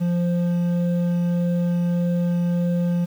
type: tone pair together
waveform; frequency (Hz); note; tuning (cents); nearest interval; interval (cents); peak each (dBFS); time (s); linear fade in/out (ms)
triangle; 173.88 / 523.3; F3 / C5; -7 / 0; octave + perfect fifth; 1907; -16 / -28; 0-3.06; 20
effects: tanh soft clip ceiling -11 dBFS + 8-bit